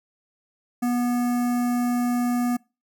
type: tone with notch filter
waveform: square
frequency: 243.5 Hz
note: B3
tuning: 24 cents flat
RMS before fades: -23 dBFS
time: 0.82-2.57 s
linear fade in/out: 10 ms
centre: 3500 Hz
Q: 0.53
effects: noise-tail reverb RT60 0.3 s tail -25 dB re dry